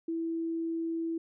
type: tone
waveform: sine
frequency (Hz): 329.6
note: E4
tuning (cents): 0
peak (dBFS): -30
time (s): 0.08-1.18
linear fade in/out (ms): 5
effects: none